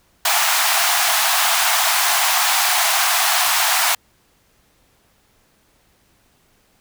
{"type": "high-pass noise", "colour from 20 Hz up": "pink", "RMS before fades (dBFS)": -17, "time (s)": [0.25, 3.95], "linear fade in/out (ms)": 5, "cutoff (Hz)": 670, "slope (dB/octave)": 96, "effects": ["pink hiss -59 dBFS RMS until 6.8 s"]}